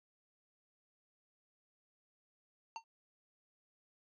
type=tone with exponential decay; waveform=square; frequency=908 Hz; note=A#5; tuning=46 cents flat; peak=-38 dBFS; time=2.76-2.84 s; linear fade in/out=1 ms; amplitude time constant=16 ms; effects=resampled to 16000 Hz